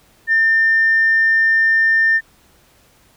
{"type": "tone", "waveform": "sine", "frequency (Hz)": 1800, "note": "A6", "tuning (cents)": 39, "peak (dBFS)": -10, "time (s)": [0.27, 2.21], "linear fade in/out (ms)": 50, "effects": ["tanh soft clip ceiling -6 dBFS", "pink hiss -53 dBFS RMS until 3.16 s"]}